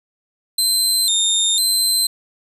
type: tone with vibrato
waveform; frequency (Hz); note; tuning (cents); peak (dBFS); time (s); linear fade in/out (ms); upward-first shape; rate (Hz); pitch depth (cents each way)
25% pulse; 3867; B7; -37; -10; 0.58-2.07; 5; square; 1; 100
effects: none